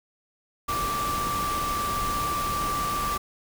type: tone in noise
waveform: sine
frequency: 1170 Hz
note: D6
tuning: 7 cents flat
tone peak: -26 dBFS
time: 0.68-3.18 s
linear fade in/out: 10 ms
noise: pink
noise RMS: -32 dBFS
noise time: 0.68-3.18 s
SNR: +3 dB
effects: none